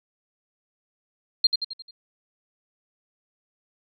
sine tone with echo, 4200 Hz, C8, 6 cents sharp, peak -13 dBFS, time 1.44-1.47 s, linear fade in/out 5 ms, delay 88 ms, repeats 5, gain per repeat -6 dB, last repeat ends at 1.91 s, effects none

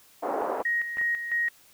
white band-pass noise, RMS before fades -29 dBFS, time 0.22-0.63 s, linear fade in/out 20 ms, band 330 to 930 Hz, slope 24 dB/octave
clicks, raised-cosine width 0.5 ms, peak -27 dBFS, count 4, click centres 0.418 / 0.602 / 0.971 / 1.014 s
sine tone with tremolo, 1881 Hz, A#6, 15 cents sharp, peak -23 dBFS, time 0.65-1.49 s, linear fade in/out 5 ms, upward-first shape square, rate 3 Hz, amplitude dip 60%
effects white hiss -57 dBFS RMS until 1.73 s

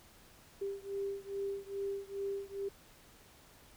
sine beating tone pair, 395.1 / 397.5 Hz, G4 / G4, +14 / +24 cents, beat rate 2.4 Hz, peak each -39 / -40 dBFS, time 0.61-2.69 s, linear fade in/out 10 ms, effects pink hiss -60 dBFS RMS until 3.76 s

